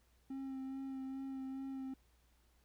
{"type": "tone with vibrato", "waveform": "triangle", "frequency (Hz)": 266.9, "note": "C4", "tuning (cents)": 35, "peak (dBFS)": -39, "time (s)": [0.3, 1.94], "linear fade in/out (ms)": 5, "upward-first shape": "sine", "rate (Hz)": 2.4, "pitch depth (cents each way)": 18, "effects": ["added 60 Hz sine -70 dBFS peak until 2.64 s", "pink hiss -75 dBFS RMS until 2.64 s"]}